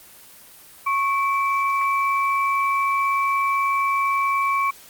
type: tone pair together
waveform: sine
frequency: 1101 / 2315 Hz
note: C#6 / D7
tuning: -12 / -25 cents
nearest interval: octave + minor second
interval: 1287 cents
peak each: -19 / -25 dBFS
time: 0.86-4.71 s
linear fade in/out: 10 ms
effects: white hiss -46 dBFS RMS until 4.89 s + Opus 24 kbps